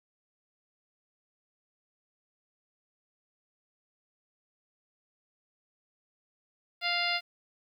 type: harmonic tone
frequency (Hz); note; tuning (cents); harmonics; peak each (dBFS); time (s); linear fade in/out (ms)
698.5; F5; 0; 1 / 2 / 3 / 4 / 5 / 6 / 7; -35 / -36 / -32 / -34 / -37 / -36 / -36; 6.81-7.21; 50
effects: 10-bit